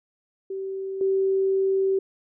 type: tone with level steps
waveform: sine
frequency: 385.6 Hz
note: G4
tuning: 28 cents flat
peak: -28 / -19 dBFS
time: 0.5-1.99 s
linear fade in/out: 5 ms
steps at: 1.01 s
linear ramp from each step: 2 ms
effects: none